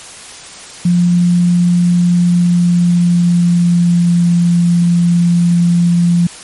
sine tone with pitch glide, 175.4 to 172.79 Hz, F3 to F3, +8 to -18 cents, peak -7 dBFS, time 0.85-6.27 s, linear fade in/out 5 ms, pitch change -26 cents, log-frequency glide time 2.1-4.28 s, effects white hiss -32 dBFS RMS until 6.43 s + MP3 48 kbps

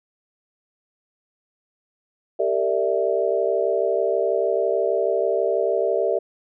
sine chord, E half-diminished seventh, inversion first, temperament equal with one note detuned, 392 / 458.4 / 587.3 / 659.3 Hz, G4 / Bb4 / D5 / E5, 0 / -29 / 0 / 0 cents, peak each -24 dBFS, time 2.39-6.19 s, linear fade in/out 10 ms, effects none

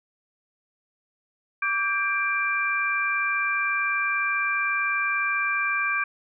sine tone cluster, 1157 / 1592 / 2362 Hz, D6 / G6 / D7, -26 / +26 / +9 cents, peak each -28 / -26 / -26 dBFS, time 1.62-6.04 s, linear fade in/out 5 ms, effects none

